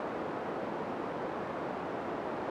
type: band-pass noise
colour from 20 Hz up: pink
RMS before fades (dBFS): -37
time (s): 0-2.5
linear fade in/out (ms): 2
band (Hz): 300 to 970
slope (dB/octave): 12
effects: none